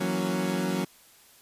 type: chord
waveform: 30% pulse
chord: F# dominant seventh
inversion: third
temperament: equal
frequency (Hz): 164.81 / 185 / 233.1 / 277.2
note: E3 / F#3 / A#3 / C#4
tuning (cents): 0 / 0 / 0 / 0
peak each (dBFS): -31 / -26 / -32 / -30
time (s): 0-0.85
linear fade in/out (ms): 10
effects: white hiss -56 dBFS RMS until 1.41 s + resampled to 32000 Hz